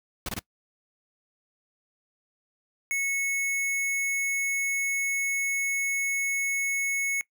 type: noise bursts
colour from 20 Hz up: pink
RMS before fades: -32 dBFS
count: 3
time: 0.26-0.392 s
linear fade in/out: 2 ms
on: 28 ms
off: 24 ms
type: tone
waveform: square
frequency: 2200 Hz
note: C#7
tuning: 14 cents flat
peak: -26 dBFS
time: 2.91-7.21 s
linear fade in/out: 0 ms
effects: noise-tail reverb RT60 0.1 s tail -22 dB re dry